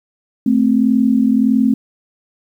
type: tone pair together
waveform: sine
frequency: 220 / 261.6 Hz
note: A3 / C4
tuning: 0 / 0 cents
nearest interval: minor third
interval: 300 cents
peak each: -13 dBFS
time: 0.46-1.74 s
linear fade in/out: 5 ms
effects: 8-bit